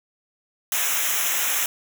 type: noise with comb filter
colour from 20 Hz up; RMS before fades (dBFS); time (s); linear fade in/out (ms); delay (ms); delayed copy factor
white; -23; 0.72-1.66; 2; 0.22; -1
effects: none